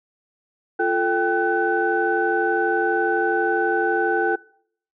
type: tone cluster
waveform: sine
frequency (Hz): 346.5 / 438.6 / 785 / 1503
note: F4 / A4 / G5 / F#6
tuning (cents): -14 / -6 / +2 / +27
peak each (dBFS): -23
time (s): 0.79-4.36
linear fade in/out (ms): 10
effects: noise-tail reverb RT60 0.6 s tail -23 dB re dry + tanh soft clip ceiling -7 dBFS